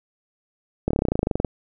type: slowing click train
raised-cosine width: 2 ms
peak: -7 dBFS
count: 17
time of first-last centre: 0.88-1.447 s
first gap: 26 ms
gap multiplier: 1.04
effects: none